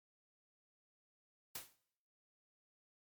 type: noise with exponential decay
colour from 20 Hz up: white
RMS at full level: -41 dBFS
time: 1.55-1.76 s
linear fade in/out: 5 ms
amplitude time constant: 44 ms
effects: noise-tail reverb RT60 0.7 s tail -20 dB re dry + MP3 96 kbps